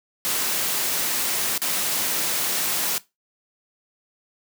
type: noise with dropouts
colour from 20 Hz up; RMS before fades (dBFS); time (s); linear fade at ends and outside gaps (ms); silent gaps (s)
white; -24; 0.25-2.98; 0; 1.578-1.618
effects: noise-tail reverb RT60 0.2 s tail -18 dB re dry + high-pass 150 Hz 12 dB/octave